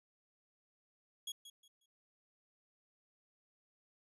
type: tone with echo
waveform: sawtooth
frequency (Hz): 3322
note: G#7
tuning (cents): 0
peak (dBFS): -37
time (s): 1.27-1.32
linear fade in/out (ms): 5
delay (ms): 180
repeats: 3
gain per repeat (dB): -12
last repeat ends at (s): 1.86
effects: resampled to 32000 Hz